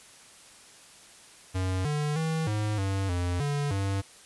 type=tone with pitch steps; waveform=square; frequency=93.2 / 148.7 / 160.4 / 106.2 / 97.2 / 88.4 / 144.1 / 98 Hz; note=F#2 / D3 / E3 / G#2 / G2 / F2 / D3 / G2; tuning=+13 / +22 / -47 / +39 / -14 / +22 / -33 / 0 cents; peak=-27 dBFS; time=1.54-4.02 s; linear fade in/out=20 ms; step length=310 ms; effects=white hiss -52 dBFS RMS until 4.25 s + resampled to 24000 Hz